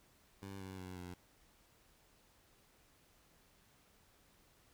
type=tone with pitch steps; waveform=15% pulse; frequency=98 / 95.05 / 92.18 / 89.4 Hz; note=G2 / F#2 / F#2 / F2; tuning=0 / +47 / -6 / +41 cents; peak=-40 dBFS; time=0.42-1.14 s; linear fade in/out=5 ms; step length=180 ms; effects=pink hiss -69 dBFS RMS until 4.73 s